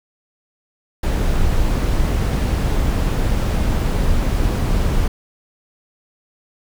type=noise; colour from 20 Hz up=brown; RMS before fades=-17 dBFS; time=1.03-5.08 s; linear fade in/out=5 ms; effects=none